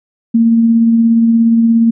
sine tone with tremolo, 229.3 Hz, A#3, 28 cents flat, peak -5 dBFS, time 0.34-1.91 s, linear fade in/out 10 ms, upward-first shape sine, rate 17 Hz, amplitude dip 25%, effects none

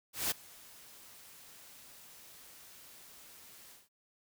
white noise with ADSR envelope, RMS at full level -31 dBFS, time 0.13-3.89 s, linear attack 180 ms, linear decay 14 ms, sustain -24 dB, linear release 180 ms, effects none

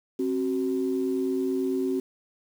sine tone pair together, 266.2 / 375.2 Hz, C4 / F#4, +30 / +24 cents, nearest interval tritone, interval 594 cents, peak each -26 dBFS, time 0.19-2 s, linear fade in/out 5 ms, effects tanh soft clip ceiling -16 dBFS + 8-bit

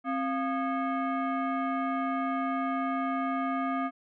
sine tone with frequency modulation, 265.6 Hz, C4, 26 cents sharp, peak -27 dBFS, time 0.04-3.91 s, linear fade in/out 50 ms, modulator 961 Hz, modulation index 1.2, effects none

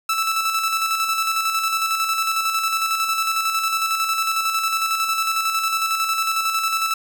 sawtooth tone with tremolo, 1318.5 Hz, E6, in tune, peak -14 dBFS, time 0.09-6.94 s, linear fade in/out 5 ms, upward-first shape square, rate 11 Hz, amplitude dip 40%, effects none

